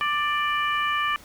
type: harmonic tone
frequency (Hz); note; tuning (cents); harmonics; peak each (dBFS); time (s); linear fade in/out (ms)
590; D5; +8; 2 / 3 / 4 / 5; -24 / -28 / -30 / -32; 0.01-1.16; 0
effects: pink hiss -49 dBFS RMS until 1.24 s